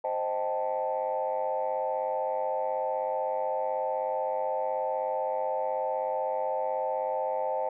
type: chord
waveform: sine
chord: A half-diminished seventh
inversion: first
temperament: equal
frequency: 523.3 / 622.3 / 784 / 880 Hz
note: C5 / Eb5 / G5 / A5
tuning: 0 / 0 / 0 / 0 cents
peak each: -31 / -32 / -34 / -32 dBFS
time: 0.04-7.69 s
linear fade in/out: 5 ms
effects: tanh soft clip ceiling -19 dBFS